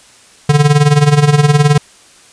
square tone with tremolo, 146.83 Hz, D3, in tune, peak -4 dBFS, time 0.49-1.78 s, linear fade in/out 5 ms, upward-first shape sine, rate 19 Hz, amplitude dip 75%, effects white hiss -43 dBFS RMS until 2.32 s + resampled to 22050 Hz

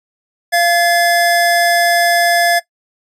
square tone pair together, 690 / 1712.8 Hz, F5 / A6, -21 / -47 cents, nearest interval octave + major third, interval 1574 cents, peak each -13 dBFS, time 0.52-2.6 s, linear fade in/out 20 ms, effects noise-tail reverb RT60 0.1 s tail -18 dB re dry + resampled to 32000 Hz

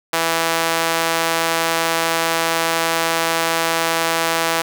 sawtooth tone with high-pass filter, 164.81 Hz, E3, in tune, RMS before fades -19 dBFS, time 0.13-4.62 s, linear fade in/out 5 ms, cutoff 690 Hz, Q 0.74, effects none

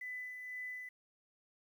sine tone with tremolo, 2000 Hz, B6, 21 cents sharp, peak -40 dBFS, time 0.01-0.89 s, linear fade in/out 5 ms, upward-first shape sine, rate 2 Hz, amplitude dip 40%, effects 11-bit

